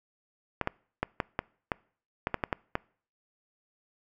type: clicks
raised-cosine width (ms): 0.5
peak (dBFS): -12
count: 11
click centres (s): 0.613 / 0.674 / 1.03 / 1.202 / 1.391 / 1.718 / 2.271 / 2.343 / 2.438 / 2.528 / 2.754
effects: noise-tail reverb RT60 0.5 s tail -25 dB re dry